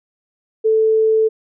sine tone, 440 Hz, A4, in tune, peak -11 dBFS, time 0.64-1.29 s, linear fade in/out 20 ms, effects none

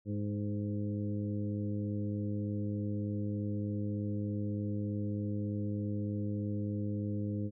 harmonic tone with a mistuned harmonic, 103.3 Hz, G#2, 9 cents flat, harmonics 1 / 2 / 3 / 4 / 5, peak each -35 / -37 / -40 / -48 / -47 dBFS, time 0.05-7.51 s, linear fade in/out 50 ms, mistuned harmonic 4, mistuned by +22 cents, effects none

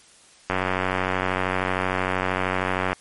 click train, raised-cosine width 0.5 ms, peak -7 dBFS, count 227, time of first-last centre 0.5-2.93 s, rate 93 Hz, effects white hiss -52 dBFS RMS until 3 s + MP3 48 kbps

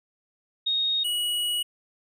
sine / square tone pair in turn, 3729 / 2916 Hz, A#7 / F#7, 0 / -26 cents, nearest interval major third, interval 426 cents, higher first, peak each -22 / -25 dBFS, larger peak first, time 0.66-1.04 / 1.04-1.63 s, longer second, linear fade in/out 10 ms, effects none

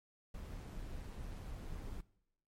brown noise with amplitude modulation, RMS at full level -44 dBFS, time 0.34-2.01 s, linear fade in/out 5 ms, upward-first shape sine, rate 144 Hz, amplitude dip 30%, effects noise-tail reverb RT60 0.8 s tail -21 dB re dry + MP3 64 kbps

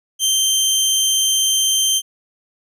20% pulse tone, 3136 Hz, G7, in tune, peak -9 dBFS, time 0.19-2.02 s, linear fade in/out 50 ms, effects none

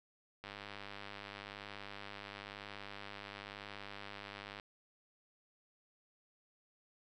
click train, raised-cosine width 0.3 ms, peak -30 dBFS, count 421, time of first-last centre 0.44-4.598 s, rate 101 Hz, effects none

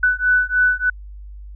sine beating tone pair, 1491 / 1494.3 Hz, F#6 / F#6, +13 / +17 cents, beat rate 3.3 Hz, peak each -17 dBFS, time 0.03-0.9 s, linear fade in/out 5 ms, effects added 50 Hz sine -33 dBFS peak until 1.55 s

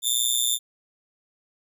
15% pulse tone with amplitude modulation, 3567 Hz, A7, 23 cents sharp, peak -10 dBFS, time 0.02-0.59 s, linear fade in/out 50 ms, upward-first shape sine, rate 122 Hz, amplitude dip 90%, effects none

